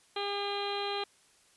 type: harmonic tone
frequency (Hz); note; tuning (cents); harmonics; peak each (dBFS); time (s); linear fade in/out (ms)
403.6; G#4; -49; 1 / 2 / 3 / 4 / 5 / 6 / 7 / 8 / 9 / 10; -36 / -37 / -41 / -47 / -48 / -44 / -47 / -41 / -49 / -41; 0.16-1.04; 5
effects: white hiss -64 dBFS RMS until 1.56 s + resampled to 24000 Hz